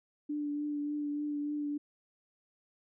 sine tone with vibrato, 293.7 Hz, D4, in tune, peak -32 dBFS, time 0.29-1.78 s, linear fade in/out 10 ms, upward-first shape triangle, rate 3.4 Hz, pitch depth 21 cents each way, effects none

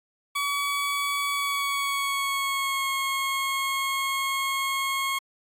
20% pulse tone with pitch glide, 1136 to 1086 Hz, C#6 to C#6, +42 to -36 cents, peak -20 dBFS, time 0.35-5.19 s, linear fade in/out 10 ms, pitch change -78 cents, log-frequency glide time 1.31-2.9 s, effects AAC 64 kbps

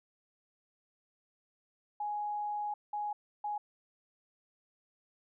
sine tone bursts at uneven times, 833 Hz, G#5, 5 cents sharp, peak -33 dBFS, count 3, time 2-2.74 / 2.93-3.13 / 3.44-3.58 s, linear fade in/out 5 ms, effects none

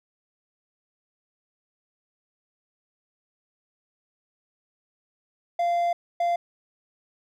triangle tone bursts at uneven times, 692 Hz, F5, 16 cents flat, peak -19 dBFS, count 2, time 5.59-5.93 / 6.2-6.36 s, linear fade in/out 5 ms, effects none

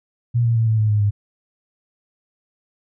sine tone with pitch steps, 119.1 / 116.18 / 113.33 / 110.55 / 107.84 / 105.19 / 102.61 Hz, A#2 / A#2 / A#2 / A2 / A2 / G#2 / G#2, +38 / -5 / -48 / +9 / -34 / +23 / -20 cents, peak -14 dBFS, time 0.34-1.11 s, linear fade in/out 20 ms, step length 110 ms, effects none

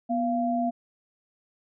sine tone pair together, 244 / 690 Hz, B3 / F5, -21 / -21 cents, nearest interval octave + tritone, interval 1800 cents, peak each -26 dBFS, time 0.09-0.71 s, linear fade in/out 20 ms, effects none

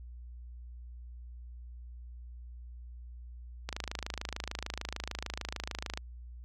click train, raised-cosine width 0.2 ms, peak -18 dBFS, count 62, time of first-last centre 3.69-5.975 s, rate 26.7 Hz, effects added 60 Hz sine -44 dBFS peak until 6.44 s

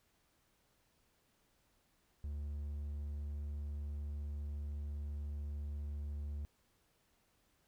triangle tone, 72.9 Hz, D2, 12 cents flat, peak -37 dBFS, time 2.24-6.45 s, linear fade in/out 0 ms, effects pink hiss -75 dBFS RMS until 7.67 s

